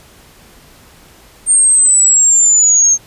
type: linear sweep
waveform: sine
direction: down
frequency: 8720 to 6360 Hz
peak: -6 dBFS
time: 1.46-2.98 s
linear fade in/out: 50 ms
effects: pink hiss -43 dBFS RMS until 3.06 s + resampled to 32000 Hz